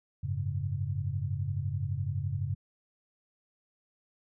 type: chord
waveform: sine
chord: F# suspended second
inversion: none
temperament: equal with one note detuned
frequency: 92.5 / 104.31 / 138.59 Hz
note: F#2 / G#2 / C#3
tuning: 0 / +8 / 0 cents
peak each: -34 dBFS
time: 0.23-2.55 s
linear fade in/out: 10 ms
effects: none